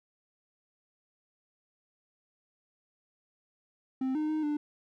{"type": "tone with pitch steps", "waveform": "triangle", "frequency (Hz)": [261.9, 306.4, 310.3, 296.6], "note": ["C4", "D#4", "D#4", "D4"], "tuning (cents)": [2, -27, -5, 17], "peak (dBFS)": -26, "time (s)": [4.01, 4.57], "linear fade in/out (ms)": 5, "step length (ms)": 140, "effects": []}